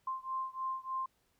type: beating tone pair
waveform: sine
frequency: 1049 / 1052.3 Hz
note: C6 / C6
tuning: +4 / +10 cents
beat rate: 3.3 Hz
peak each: -38 / -39 dBFS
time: 0.07-1.06 s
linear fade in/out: 5 ms
effects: pink hiss -75 dBFS RMS until 1.39 s